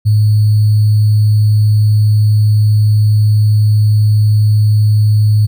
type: tone with sample-and-hold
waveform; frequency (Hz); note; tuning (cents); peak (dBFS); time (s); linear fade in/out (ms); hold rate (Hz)
sine; 106.2; G#2; +39; -6; 0.05-5.47; 20; 4410
effects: none